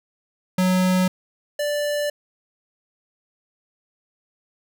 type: tone pair in turn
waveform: square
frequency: 184.4 / 586.7 Hz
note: F#3 / D5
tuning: -6 / -2 cents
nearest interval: octave + minor sixth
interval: 2004 cents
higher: second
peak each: -17 / -22 dBFS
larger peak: first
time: 0.58-1.08 / 1.59-2.1 s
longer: second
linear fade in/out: 5 ms
effects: none